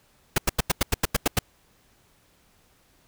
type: noise bursts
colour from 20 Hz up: pink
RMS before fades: -20 dBFS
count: 10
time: 0.36-1.39 s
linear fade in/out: 5 ms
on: 22 ms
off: 90 ms
effects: pink hiss -62 dBFS RMS until 3.07 s